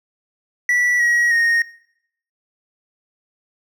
triangle tone with pitch steps, 1955 / 1905.9 / 1858.1 Hz, B6 / A#6 / A#6, -18 / +38 / -6 cents, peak -12 dBFS, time 0.69-1.62 s, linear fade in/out 2 ms, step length 310 ms, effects noise-tail reverb RT60 0.7 s tail -20 dB re dry

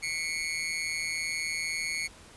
sawtooth tone with amplitude modulation, 2200 Hz, C#7, 14 cents flat, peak -23 dBFS, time 0.02-2.08 s, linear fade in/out 20 ms, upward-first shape sine, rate 162 Hz, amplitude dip 80%, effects pink hiss -52 dBFS RMS until 2.36 s + resampled to 24000 Hz

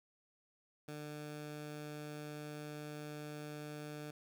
15% pulse tone, 149.6 Hz, D3, 32 cents sharp, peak -38 dBFS, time 0.88-4.11 s, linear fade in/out 5 ms, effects none

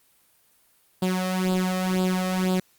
sawtooth tone with flanger, 185 Hz, F#3, in tune, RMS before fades -24 dBFS, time 1.02-2.6 s, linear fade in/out 5 ms, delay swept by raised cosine 0.24 to 1.64 ms, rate 2 Hz, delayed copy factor +0.7, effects white hiss -62 dBFS RMS until 2.78 s + Opus 32 kbps

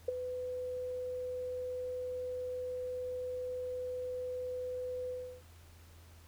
sine tone with ADSR envelope, 502 Hz, B4, 28 cents sharp, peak -26 dBFS, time 0.08-5.43 s, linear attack 6 ms, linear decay 14 ms, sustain -10 dB, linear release 330 ms, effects added 83 Hz sine -55 dBFS peak until 6.27 s + pink hiss -62 dBFS RMS until 6.27 s

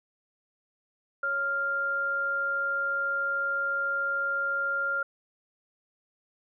sine tone pair together, 554.4 / 1396.9 Hz, C#5 / F6, 0 / 0 cents, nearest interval octave + major third, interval 1600 cents, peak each -37 / -26 dBFS, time 1.23-5.03 s, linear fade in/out 5 ms, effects none

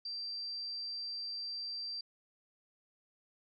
sine tone, 4699 Hz, D8, in tune, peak -38 dBFS, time 0.05-2.01 s, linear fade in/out 5 ms, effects none

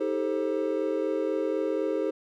triangle chord, A half-diminished seventh, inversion second, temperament just, 316.8 / 396 / 440 / 528 Hz, Eb4 / G4 / A4 / C5, +31 / +18 / 0 / +16 cents, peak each -29 dBFS, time 0-2.11 s, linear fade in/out 10 ms, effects none

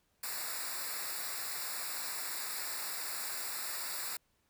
white noise with comb filter, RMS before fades -39 dBFS, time 0.23-4.17 s, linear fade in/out 5 ms, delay 0.32 ms, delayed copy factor -1, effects pink hiss -75 dBFS RMS until 4.49 s

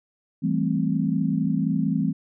sine chord, A minor seventh, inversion second, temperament equal, 164.81 / 196 / 220 / 261.6 Hz, E3 / G3 / A3 / C4, 0 / 0 / 0 / 0 cents, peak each -25 / -26 / -27 / -26 dBFS, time 0.42-2.13 s, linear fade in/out 20 ms, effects none

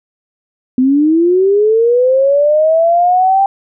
sine linear sweep, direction up, 250.1 to 792 Hz, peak -7 dBFS, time 0.78-3.46 s, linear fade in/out 2 ms, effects none

